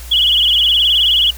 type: tone with vibrato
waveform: sine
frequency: 3128 Hz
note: G7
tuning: 4 cents flat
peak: -9 dBFS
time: 0.11-1.31 s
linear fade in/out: 10 ms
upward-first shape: sine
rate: 19 Hz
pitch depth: 150 cents each way
effects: added 60 Hz sine -29 dBFS peak until 1.37 s + white hiss -36 dBFS RMS until 1.37 s